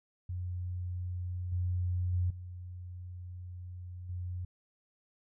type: tone with level steps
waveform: sine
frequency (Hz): 89.7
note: F2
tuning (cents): +47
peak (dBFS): -34 / -29 / -27 / -41 / -35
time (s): 0.29-4.45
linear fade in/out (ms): 5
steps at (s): 1.52 / 2.13 / 2.3 / 4.09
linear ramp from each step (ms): 5
effects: none